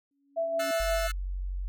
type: tone with exponential growth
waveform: sine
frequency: 280 Hz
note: C#4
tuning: 18 cents sharp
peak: -35 dBFS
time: 0.11-0.71 s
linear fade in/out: 2 ms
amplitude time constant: 130 ms
type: tone with tremolo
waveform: sine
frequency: 663 Hz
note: E5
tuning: 10 cents sharp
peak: -25 dBFS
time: 0.36-1.08 s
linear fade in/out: 20 ms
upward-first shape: sine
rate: 5.7 Hz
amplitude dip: 40%
type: chord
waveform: sawtooth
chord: F# half-diminished seventh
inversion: third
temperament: equal with one note detuned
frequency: 1318.5 / 1480 / 1760 / 2136 Hz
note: E6 / F#6 / A6 / C7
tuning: 0 / 0 / 0 / +35 cents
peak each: -33 / -34 / -37 / -37 dBFS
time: 0.59-1.12 s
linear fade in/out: 10 ms
type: tone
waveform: sine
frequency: 46.18 Hz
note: F#1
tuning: 3 cents flat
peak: -30 dBFS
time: 0.8-1.68 s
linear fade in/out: 0 ms
effects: none